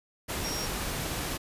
sine tone in noise, 5588 Hz, F8, in tune, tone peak -35 dBFS, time 0.43-0.67 s, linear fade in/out 20 ms, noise pink, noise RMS -33 dBFS, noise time 0.28-1.38 s, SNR -5 dB, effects resampled to 32000 Hz

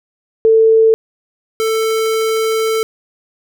sine / square tone pair in turn, 445.6 / 443.5 Hz, A4 / A4, +22 / +14 cents, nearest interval unison, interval 8 cents, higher first, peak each -6 / -14 dBFS, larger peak first, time 0.45-0.94 / 1.6-2.83 s, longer second, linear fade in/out 0 ms, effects none

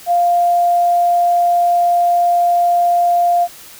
sine tone, 698.5 Hz, F5, in tune, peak -10 dBFS, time 0.06-3.48 s, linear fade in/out 50 ms, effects white hiss -38 dBFS RMS until 3.79 s

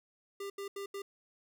square tone bursts at uneven times, 398.1 Hz, G4, 27 cents sharp, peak -39 dBFS, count 4, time 0.4-0.5 / 0.58-0.68 / 0.76-0.86 / 0.94-1.02 s, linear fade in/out 5 ms, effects none

